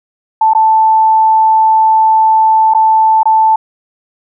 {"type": "tone with dropouts", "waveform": "sine", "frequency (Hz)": 880, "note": "A5", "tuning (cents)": 0, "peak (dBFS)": -5, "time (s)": [0.41, 3.56], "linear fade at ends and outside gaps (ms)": 5, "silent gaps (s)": [[0.535, 0.549], [2.738, 2.747], [3.232, 3.255]], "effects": []}